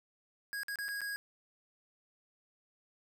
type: tone with dropouts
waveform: square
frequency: 1646 Hz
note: G#6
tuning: 16 cents flat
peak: -37 dBFS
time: 0.53-1.16 s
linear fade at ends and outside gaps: 0 ms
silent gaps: 0.633-0.683 / 0.757-0.787 / 0.883-0.888 / 1.007-1.016 s
effects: none